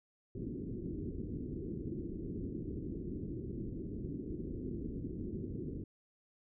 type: low-pass noise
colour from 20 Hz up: white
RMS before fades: -41 dBFS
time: 0.35-5.84 s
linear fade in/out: 5 ms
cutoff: 380 Hz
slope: 48 dB/octave
effects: none